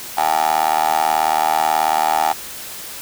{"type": "tone with high-pass filter", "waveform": "15% pulse", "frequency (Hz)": 78.4, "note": "D#2", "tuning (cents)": 14, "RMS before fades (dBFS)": -17, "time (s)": [0.17, 2.33], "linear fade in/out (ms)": 10, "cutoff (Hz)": 810, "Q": 5.9, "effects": ["white hiss -32 dBFS RMS until 3.01 s"]}